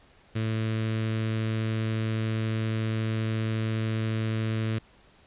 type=tone with notch filter; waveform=sawtooth; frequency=110.7 Hz; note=A2; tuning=11 cents sharp; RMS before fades=-28 dBFS; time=0.35-4.79 s; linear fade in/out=10 ms; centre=830 Hz; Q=0.96; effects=pink hiss -58 dBFS RMS until 5.26 s + resampled to 8000 Hz